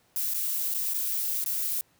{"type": "noise with dropouts", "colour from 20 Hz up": "violet", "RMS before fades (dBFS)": -29, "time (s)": [0.16, 1.81], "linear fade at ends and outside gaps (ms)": 0, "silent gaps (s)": [[0.337, 0.345], [0.739, 0.747], [0.936, 0.944], [1.441, 1.461]], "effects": ["pink hiss -65 dBFS RMS until 1.99 s", "high-pass 80 Hz 12 dB/octave"]}